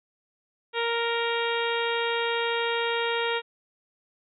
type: harmonic tone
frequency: 466.2 Hz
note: A#4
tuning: in tune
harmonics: 1 / 2 / 3 / 4 / 5 / 6 / 7 / 8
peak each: -28 / -31 / -33 / -34 / -35 / -36 / -36 / -37 dBFS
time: 0.73-3.42 s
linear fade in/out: 50 ms
effects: none